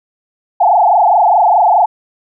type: tone with frequency modulation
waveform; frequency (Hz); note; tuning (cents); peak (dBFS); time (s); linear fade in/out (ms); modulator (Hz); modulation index
sine; 784; G5; 0; -6; 0.6-1.86; 10; 24.8; 4
effects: none